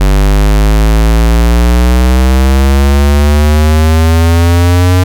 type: exponential sweep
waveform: square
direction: up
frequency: 48.11 to 91.9 Hz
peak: -5 dBFS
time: 0-5.04 s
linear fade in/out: 10 ms
effects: none